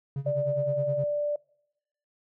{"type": "tone with tremolo", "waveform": "triangle", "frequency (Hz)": 138.59, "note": "C#3", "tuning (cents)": 0, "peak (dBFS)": -25, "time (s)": [0.16, 1.04], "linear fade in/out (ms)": 2, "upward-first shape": "sine", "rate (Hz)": 9.7, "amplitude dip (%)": 85}
{"type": "tone", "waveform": "sine", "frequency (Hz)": 588, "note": "D5", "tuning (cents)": 2, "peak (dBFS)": -25, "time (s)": [0.26, 1.36], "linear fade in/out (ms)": 5}
{"effects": ["noise-tail reverb RT60 0.8 s tail -25 dB re dry"]}